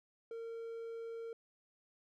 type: tone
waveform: triangle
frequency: 458.3 Hz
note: A#4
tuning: 29 cents flat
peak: -40 dBFS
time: 0.31-1.33 s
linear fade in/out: 2 ms
effects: none